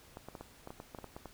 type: clicks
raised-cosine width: 1 ms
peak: -30 dBFS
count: 12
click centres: 0.171 / 0.286 / 0.352 / 0.41 / 0.674 / 0.705 / 0.801 / 0.948 / 0.987 / 1.043 / 1.165 / 1.257 s
effects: pink hiss -59 dBFS RMS until 1.33 s